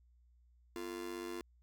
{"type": "tone with amplitude modulation", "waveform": "45% pulse", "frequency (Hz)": 346.1, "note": "F4", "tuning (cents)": -16, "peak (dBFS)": -37, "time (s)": [0.76, 1.41], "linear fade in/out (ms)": 0, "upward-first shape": "sine", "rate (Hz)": 96.1, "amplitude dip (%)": 90, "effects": ["added 60 Hz sine -64 dBFS peak until 1.62 s"]}